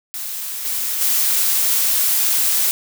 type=noise with level steps; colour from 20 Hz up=blue; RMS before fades=-27 / -22 / -17 dBFS; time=0.14-2.71 s; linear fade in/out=0 ms; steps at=0.65 / 1.01 s; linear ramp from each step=2 ms; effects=none